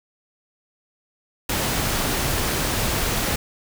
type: noise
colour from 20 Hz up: pink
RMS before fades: -23 dBFS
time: 1.49-3.36 s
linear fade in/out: 5 ms
effects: none